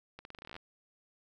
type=accelerating click train; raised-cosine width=0.3 ms; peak=-30 dBFS; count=14; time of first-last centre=0.19-0.564 s; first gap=61 ms; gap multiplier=0.86; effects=none